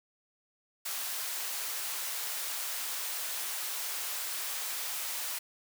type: high-pass noise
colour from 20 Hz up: white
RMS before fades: -36 dBFS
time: 0.85-5.39 s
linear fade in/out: 10 ms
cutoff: 660 Hz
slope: 12 dB/octave
effects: none